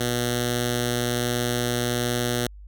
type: tone with notch filter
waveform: 5% pulse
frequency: 121.3 Hz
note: B2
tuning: 31 cents flat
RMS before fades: -25 dBFS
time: 0-2.47 s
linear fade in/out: 5 ms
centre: 1000 Hz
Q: 0.71
effects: added 50 Hz sine -40 dBFS peak until 2.67 s